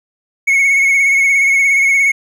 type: tone with vibrato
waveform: triangle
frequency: 2200 Hz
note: C#7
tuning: 14 cents flat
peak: -7 dBFS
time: 0.47-2.12 s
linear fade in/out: 10 ms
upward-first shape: sine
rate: 17 Hz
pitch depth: 33 cents each way
effects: none